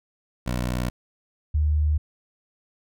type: tone pair in turn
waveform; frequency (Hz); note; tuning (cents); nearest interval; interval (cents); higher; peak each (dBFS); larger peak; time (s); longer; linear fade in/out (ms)
15% pulse / sine; 61.5 / 75.58; B1 / D#2; -7 / -50; major third; 357; second; -18; neither; 0.46-0.9 / 1.54-1.98; neither; 10
effects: none